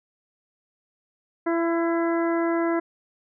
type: harmonic tone with a mistuned harmonic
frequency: 335.4 Hz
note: E4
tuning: 30 cents sharp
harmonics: 1 / 2 / 3 / 4 / 5 / 6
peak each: -22 / -28 / -32 / -34 / -36 / -38 dBFS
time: 1.46-2.8 s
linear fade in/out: 10 ms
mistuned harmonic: 5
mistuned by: -21 cents
effects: none